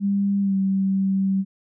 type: tone with pitch glide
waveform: sine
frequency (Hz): 199.4 to 193.16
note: G3 to G3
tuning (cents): +30 to -25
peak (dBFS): -18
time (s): 0-1.45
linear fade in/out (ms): 50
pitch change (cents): -55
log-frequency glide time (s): 0.41-0.55
effects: none